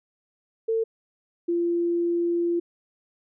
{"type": "tone pair in turn", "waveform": "sine", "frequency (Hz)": [449.8, 343.4], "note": ["A4", "F4"], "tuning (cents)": [38, -29], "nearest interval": "perfect fourth", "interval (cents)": 467, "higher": "first", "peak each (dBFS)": -21, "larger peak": "neither", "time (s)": [[0.68, 0.84], [1.48, 2.6]], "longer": "second", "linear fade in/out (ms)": 10, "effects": []}